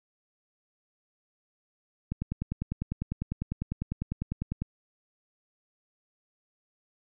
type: click train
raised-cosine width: 5 ms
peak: -18 dBFS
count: 26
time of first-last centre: 2.12-4.62 s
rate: 10 Hz
effects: none